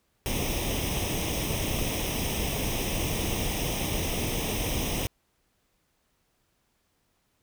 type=noise with comb filter; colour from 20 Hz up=pink; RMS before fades=-29 dBFS; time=0.26-5.07 s; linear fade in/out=0 ms; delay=0.34 ms; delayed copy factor=+0.75; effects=pink hiss -72 dBFS RMS until 7.42 s